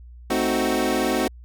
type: chord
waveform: 25% pulse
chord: A diminished seventh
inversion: none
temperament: equal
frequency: 220 / 261.6 / 311.1 / 370 Hz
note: A3 / C4 / Eb4 / Gb4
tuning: 0 / 0 / 0 / 0 cents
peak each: -24 / -21 / -23 / -21 dBFS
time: 0.3-1.28 s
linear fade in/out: 5 ms
effects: added 60 Hz sine -40 dBFS peak until 1.44 s